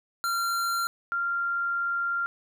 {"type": "tone pair in turn", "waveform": ["square", "sine"], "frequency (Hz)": [1377, 1388.2], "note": ["F6", "F6"], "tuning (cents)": [-25, -11], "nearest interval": "unison", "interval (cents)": 14, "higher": "second", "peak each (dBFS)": [-26, -25], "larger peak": "second", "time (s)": [[0.24, 0.87], [1.12, 2.26]], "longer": "second", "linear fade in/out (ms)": 0, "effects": []}